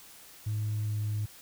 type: tone with pitch glide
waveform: sine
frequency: 106.5 to 105.58 Hz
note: G#2 to G#2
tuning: +44 to +29 cents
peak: -27 dBFS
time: 0.46-1.26 s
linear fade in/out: 10 ms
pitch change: -15 cents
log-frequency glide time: 0.75-1.03 s
effects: tanh soft clip ceiling -26 dBFS + white hiss -52 dBFS RMS until 1.41 s